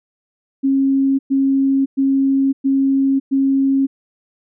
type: tone bursts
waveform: sine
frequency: 271.3 Hz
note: C#4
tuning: 37 cents flat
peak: -12 dBFS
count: 5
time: 0.63-3.87 s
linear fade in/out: 20 ms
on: 560 ms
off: 110 ms
effects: none